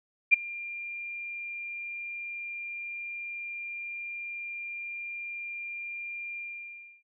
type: tone with ADSR envelope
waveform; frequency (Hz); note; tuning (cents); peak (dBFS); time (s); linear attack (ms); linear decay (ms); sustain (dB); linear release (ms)
sine; 2393; D7; +32; -12; 0.31-7.03; 26; 10; -23; 650
effects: none